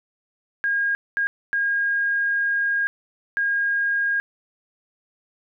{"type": "tone bursts at uneven times", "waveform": "sine", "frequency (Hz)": 1626, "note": "G#6", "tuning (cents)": -37, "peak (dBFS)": -19, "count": 4, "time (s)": [[0.64, 0.95], [1.17, 1.27], [1.53, 2.87], [3.37, 4.2]], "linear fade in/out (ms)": 0, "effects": []}